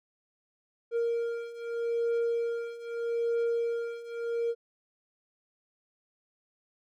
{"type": "beating tone pair", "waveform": "triangle", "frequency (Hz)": [466.2, 467], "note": ["A#4", "A#4"], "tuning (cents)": [0, 3], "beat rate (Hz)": 0.8, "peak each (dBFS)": [-31, -28], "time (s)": [0.91, 4.55], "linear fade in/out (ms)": 50, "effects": []}